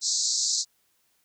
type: band-pass noise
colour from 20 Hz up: white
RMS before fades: -26 dBFS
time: 0.01-0.65 s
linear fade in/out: 50 ms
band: 4000 to 7600 Hz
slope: 96 dB/octave
effects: white hiss -69 dBFS RMS until 1.24 s